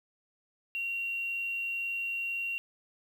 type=tone with quantisation; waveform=sine; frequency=2751 Hz; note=F7; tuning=27 cents flat; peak=-31 dBFS; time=0.75-2.58 s; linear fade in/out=0 ms; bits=9; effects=none